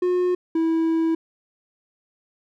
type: tone pair in turn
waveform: triangle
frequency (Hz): 360 / 326.1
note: F#4 / E4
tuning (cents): -47 / -19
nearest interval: major second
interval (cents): 172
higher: first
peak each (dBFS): -16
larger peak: neither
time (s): 0.02-0.35 / 0.55-1.15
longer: second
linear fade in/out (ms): 5
effects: none